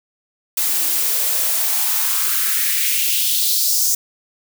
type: noise with high-pass filter sweep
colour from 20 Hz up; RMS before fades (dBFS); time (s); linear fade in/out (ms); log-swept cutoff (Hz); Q
blue; -18; 0.57-3.95; 5; 240 to 6200; 2.7
effects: none